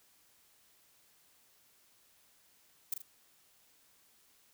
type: noise with echo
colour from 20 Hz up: violet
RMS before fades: -33 dBFS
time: 2.92-2.94 s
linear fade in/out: 5 ms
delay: 40 ms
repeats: 2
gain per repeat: -7 dB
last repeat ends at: 3.02 s
effects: white hiss -67 dBFS RMS until 4.53 s